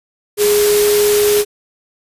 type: tone in noise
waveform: sine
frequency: 415.3 Hz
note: G#4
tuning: in tune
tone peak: -10 dBFS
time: 0.37-1.45 s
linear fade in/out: 50 ms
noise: white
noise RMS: -18 dBFS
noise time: 0.37-1.45 s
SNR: +5 dB
effects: resampled to 32000 Hz